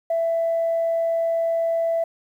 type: tone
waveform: sine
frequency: 664 Hz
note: E5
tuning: 12 cents sharp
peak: -18 dBFS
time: 0.1-2.04 s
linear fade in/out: 5 ms
effects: tanh soft clip ceiling -15 dBFS + 9-bit